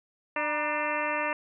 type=harmonic tone with a mistuned harmonic; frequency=298.5 Hz; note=D4; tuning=28 cents sharp; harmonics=1 / 2 / 3 / 4 / 5 / 6 / 7 / 8 / 9; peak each=-39 / -33 / -33 / -35 / -39 / -34 / -37 / -39 / -36 dBFS; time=0.36-1.33 s; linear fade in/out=2 ms; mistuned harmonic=3; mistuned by=+91 cents; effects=none